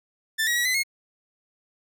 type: tone with pitch steps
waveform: sawtooth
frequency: 1771 / 1906 / 1928 / 2026 / 2160 Hz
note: A6 / A#6 / B6 / B6 / C#7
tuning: +11 / +38 / -42 / +44 / -45 cents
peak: -18 dBFS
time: 0.38-0.835 s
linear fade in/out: 20 ms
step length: 91 ms
effects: none

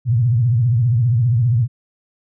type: tone with vibrato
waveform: sine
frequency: 118.9 Hz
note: A#2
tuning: 35 cents sharp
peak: -12 dBFS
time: 0.05-1.68 s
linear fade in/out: 50 ms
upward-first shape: triangle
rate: 15 Hz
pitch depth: 200 cents each way
effects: none

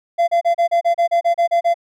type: tone bursts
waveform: triangle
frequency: 684 Hz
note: F5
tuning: 36 cents flat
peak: -10 dBFS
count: 12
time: 0.18-1.743 s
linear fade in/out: 20 ms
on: 100 ms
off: 33 ms
effects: none

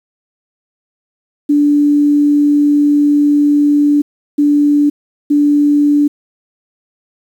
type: tone bursts at uneven times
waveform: sine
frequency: 291.6 Hz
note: D4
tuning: 12 cents flat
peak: -7 dBFS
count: 3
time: 1.49-4.02 / 4.38-4.9 / 5.3-6.08 s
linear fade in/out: 10 ms
effects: 7-bit

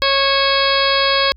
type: harmonic tone with a mistuned harmonic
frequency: 550 Hz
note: C#5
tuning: 14 cents flat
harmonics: 1 / 2 / 3 / 4 / 5 / 6 / 7 / 8 / 9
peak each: -19 / -19 / -22 / -24 / -25 / -21 / -24 / -21 / -25 dBFS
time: 0.02-1.32 s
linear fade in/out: 0 ms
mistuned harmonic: 5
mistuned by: -92 cents
effects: added 60 Hz sine -40 dBFS peak until 1.36 s

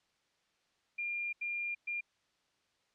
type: tone bursts at uneven times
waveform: sine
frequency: 2400 Hz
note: D7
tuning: 37 cents sharp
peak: -34 dBFS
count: 3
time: 0.98-1.33 / 1.41-1.75 / 1.87-2.01 s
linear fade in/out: 10 ms
effects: white hiss -75 dBFS RMS until 2.94 s + low-pass 5000 Hz 12 dB/octave

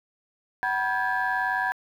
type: tone cluster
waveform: sine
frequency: 754 / 973 / 1600 / 1699 Hz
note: F#5 / B5 / G6 / G#6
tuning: +32 / -26 / +35 / +39 cents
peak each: -28 dBFS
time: 0.63-1.72 s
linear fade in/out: 0 ms
effects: tanh soft clip ceiling -16 dBFS + 9-bit

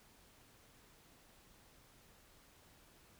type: silence
effects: pink hiss -65 dBFS RMS until 3.19 s

